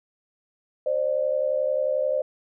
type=tone pair together; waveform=sine; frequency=527 / 598.3 Hz; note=C5 / D5; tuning=+12 / +32 cents; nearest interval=major second; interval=220 cents; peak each=-24 dBFS; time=0.86-2.22 s; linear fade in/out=5 ms; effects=none